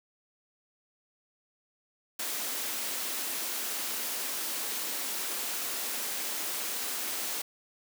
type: high-pass noise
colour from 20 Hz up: white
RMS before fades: -34 dBFS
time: 2.19-7.42 s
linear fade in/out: 5 ms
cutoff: 210 Hz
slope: 48 dB/octave
effects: none